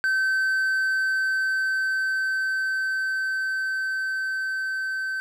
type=tone with level ramp; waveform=triangle; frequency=1542 Hz; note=G6; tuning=29 cents flat; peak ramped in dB=-18 to -24 dBFS; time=0.04-5.2 s; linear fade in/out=0 ms; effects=none